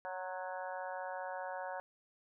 harmonic tone with a mistuned harmonic, 185 Hz, F#3, in tune, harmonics 3 / 4 / 5 / 6 / 7 / 8 / 9, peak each -44 / -44 / -45 / -52 / -58 / -49 / -51 dBFS, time 0.05-1.8 s, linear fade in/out 0 ms, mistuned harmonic 6, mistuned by -33 cents, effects none

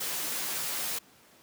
white noise with comb filter, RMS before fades -33 dBFS, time 0-0.99 s, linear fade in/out 10 ms, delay 13 ms, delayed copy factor +0.75, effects pink hiss -58 dBFS RMS until 1.42 s + high-pass 150 Hz 12 dB/octave

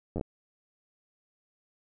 slowing click train, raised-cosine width 2 ms, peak -20 dBFS, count 5, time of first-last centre 0.16-0.211 s, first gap 10 ms, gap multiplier 1.17, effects none

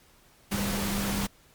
sine tone in noise, 200 Hz, G3, 35 cents sharp, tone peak -30 dBFS, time 0.51-1.27 s, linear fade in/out 10 ms, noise pink, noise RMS -31 dBFS, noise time 0.51-1.27 s, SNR -2 dB, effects pink hiss -59 dBFS RMS until 1.54 s + MP3 96 kbps

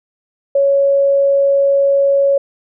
sine tone, 556 Hz, C#5, 5 cents sharp, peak -9 dBFS, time 0.55-2.38 s, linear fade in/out 5 ms, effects none

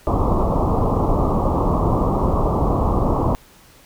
pink low-pass noise, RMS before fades -18 dBFS, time 0.07-3.35 s, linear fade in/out 0 ms, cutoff 1200 Hz, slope 96 dB/octave, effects pink hiss -49 dBFS RMS until 3.85 s

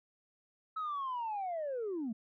sine linear sweep, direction down, 1300 to 207.7 Hz, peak -33 dBFS, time 0.76-2.13 s, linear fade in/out 10 ms, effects tanh soft clip ceiling -32 dBFS

